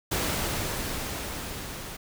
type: noise with level ramp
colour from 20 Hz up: pink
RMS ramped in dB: -27 to -39 dBFS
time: 0.11-1.97 s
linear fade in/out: 10 ms
effects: none